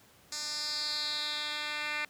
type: tone with band-pass filter sweep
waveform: 10% pulse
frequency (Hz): 298.9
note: D4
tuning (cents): +31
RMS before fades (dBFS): -35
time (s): 0.32-2.05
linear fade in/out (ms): 2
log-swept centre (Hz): 6000 to 2500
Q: 4.1
effects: pink hiss -60 dBFS RMS until 2.09 s + high-pass 80 Hz 12 dB/octave